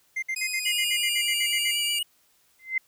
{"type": "tone bursts", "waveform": "triangle", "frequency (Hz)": 2093, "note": "C7", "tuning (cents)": 0, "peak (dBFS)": -24, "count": 13, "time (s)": [0.16, 1.714], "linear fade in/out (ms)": 10, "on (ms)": 66, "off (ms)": 58}
{"type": "tone with pitch glide", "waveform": "15% pulse", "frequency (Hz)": [2503, 2335], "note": ["D#7", "D7"], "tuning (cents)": [10, -11], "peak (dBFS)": -22, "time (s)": [0.36, 1.99], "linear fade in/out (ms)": 5, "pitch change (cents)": -121, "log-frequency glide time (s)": [0.49, 1.43]}
{"type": "tone with vibrato", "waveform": "square", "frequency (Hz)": 2882, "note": "F#7", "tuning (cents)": -46, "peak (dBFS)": -26, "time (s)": [0.65, 2.03], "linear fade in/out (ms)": 5, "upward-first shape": "sine", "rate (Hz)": 8.1, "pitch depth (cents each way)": 29}
{"type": "tone with exponential growth", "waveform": "sine", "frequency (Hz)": 2070, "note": "C7", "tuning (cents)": -19, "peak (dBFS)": -19, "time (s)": [2.59, 2.78], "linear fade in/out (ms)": 5, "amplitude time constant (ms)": 41}
{"effects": ["white hiss -64 dBFS RMS until 2.87 s"]}